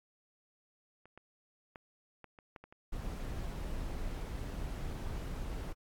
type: clicks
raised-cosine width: 0.5 ms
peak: -42 / -37 / -32 / -34 / -39 / -32 / -36 / -39 dBFS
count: 8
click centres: 1.056 / 1.176 / 1.758 / 2.243 / 2.388 / 2.562 / 2.64 / 2.725 s
type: noise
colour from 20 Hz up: brown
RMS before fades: -39 dBFS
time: 2.92-5.73 s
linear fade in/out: 10 ms
effects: AAC 64 kbps